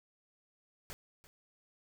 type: noise with echo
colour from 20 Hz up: pink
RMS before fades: -45 dBFS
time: 0.9-0.93 s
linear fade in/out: 0 ms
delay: 340 ms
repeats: 1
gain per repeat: -15 dB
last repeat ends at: 1.27 s
effects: none